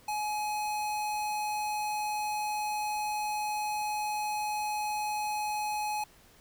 square tone, 843 Hz, G#5, 26 cents sharp, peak -31 dBFS, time 0.08-6.04 s, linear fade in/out 5 ms, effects pink hiss -59 dBFS RMS until 6.4 s

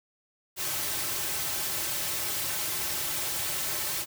white noise with comb filter, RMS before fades -31 dBFS, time 0.56-4.06 s, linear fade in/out 50 ms, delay 4.2 ms, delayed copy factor -0.7, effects none

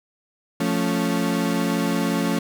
35% pulse chord, F augmented, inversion none, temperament equal, 174.61 / 220 / 277.2 Hz, F3 / A3 / C#4, 0 / 0 / 0 cents, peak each -23 dBFS, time 0.6-2.39 s, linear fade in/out 5 ms, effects none

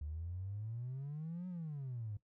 triangle exponential two-way sweep, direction up then down, 72.4 to 185 to 100.2 Hz, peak -37 dBFS, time 0.01-2.17 s, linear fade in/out 5 ms, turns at 1.48 s, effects noise-tail reverb RT60 0.1 s tail -18 dB re dry + tanh soft clip ceiling -37 dBFS

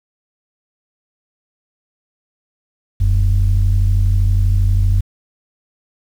sine tone pair together, 42.18 / 94.7 Hz, E1 / F#2, +41 / +41 cents, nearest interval octave + major second, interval 1400 cents, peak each -12 dBFS, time 3-5.01 s, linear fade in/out 10 ms, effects tanh soft clip ceiling -6 dBFS + 7-bit

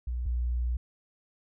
sine tone pair in turn, 60.7 / 60.47 Hz, B1 / B1, -29 / -36 cents, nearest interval unison, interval 7 cents, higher first, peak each -29 / -26 dBFS, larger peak second, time 0.07-0.26 / 0.26-0.77 s, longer second, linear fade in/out 5 ms, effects none

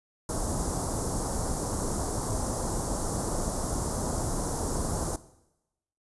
pink band-stop noise, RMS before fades -30 dBFS, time 0.29-5.16 s, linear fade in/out 2 ms, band 1100 to 6200 Hz, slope 24 dB/octave, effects noise-tail reverb RT60 0.9 s tail -17 dB re dry + resampled to 24000 Hz

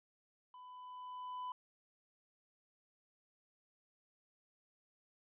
triangle tone with level ramp, 1000 Hz, B5, 21 cents sharp, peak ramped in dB -51 to -38 dBFS, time 0.54-1.52 s, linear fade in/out 2 ms, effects resampled to 8000 Hz + 13-bit

